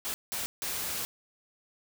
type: noise bursts at uneven times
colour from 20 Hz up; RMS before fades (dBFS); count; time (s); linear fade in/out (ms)
white; -34; 3; 0.05-0.14 / 0.32-0.46 / 0.62-1.05; 0
effects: none